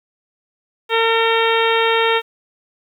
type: harmonic tone with a mistuned harmonic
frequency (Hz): 454.5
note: A#4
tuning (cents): -44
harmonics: 1 / 2 / 3 / 4 / 5 / 6 / 7 / 8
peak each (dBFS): -17 / -20 / -22 / -23 / -24 / -25 / -25 / -26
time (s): 0.89-2.22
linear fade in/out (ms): 50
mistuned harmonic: 8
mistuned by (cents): +31
effects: 8-bit